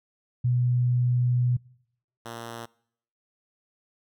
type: tone pair in turn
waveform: sine / 5% pulse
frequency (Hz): 123.3 / 116.38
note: B2 / A#2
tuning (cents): -2 / -2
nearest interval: minor second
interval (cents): 100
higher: first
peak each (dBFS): -20 / -25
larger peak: first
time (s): 0.44-1.57 / 2.25-2.66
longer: first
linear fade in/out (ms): 10
effects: noise-tail reverb RT60 0.7 s tail -24 dB re dry